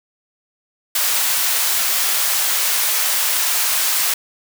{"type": "high-pass noise", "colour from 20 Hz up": "white", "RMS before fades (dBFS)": -18, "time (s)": [0.95, 4.14], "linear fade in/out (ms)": 5, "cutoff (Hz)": 750, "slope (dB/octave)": 12, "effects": []}